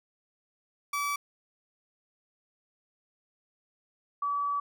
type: tone pair in turn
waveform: 30% pulse / sine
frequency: 1151 / 1145.7 Hz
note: D6 / D6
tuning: -35 / -43 cents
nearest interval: unison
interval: 8 cents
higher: first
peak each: -26 / -27 dBFS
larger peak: first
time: 0.93-1.16 / 4.22-4.6 s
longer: second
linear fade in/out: 5 ms
effects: none